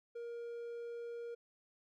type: tone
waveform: triangle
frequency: 470.7 Hz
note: A#4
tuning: 17 cents sharp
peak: -40 dBFS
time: 0.15-1.35 s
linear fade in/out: 10 ms
effects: none